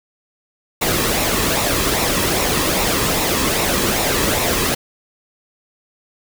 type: noise with flanger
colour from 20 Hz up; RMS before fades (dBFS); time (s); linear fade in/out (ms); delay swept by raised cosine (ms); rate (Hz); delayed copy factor
pink; -18; 0.81-4.75; 10; 0.63 to 1.4; 2.5; -0.5
effects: none